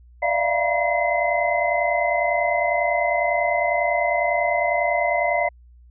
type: tone cluster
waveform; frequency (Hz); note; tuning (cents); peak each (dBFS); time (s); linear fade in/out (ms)
sine; 590 / 672 / 702 / 959 / 2049; D5 / E5 / F5 / A#5 / C7; +8 / +33 / +9 / +49 / -37; -24 / -26 / -23 / -28 / -24; 0.22-5.49; 10
effects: added 60 Hz sine -46 dBFS peak until 5.9 s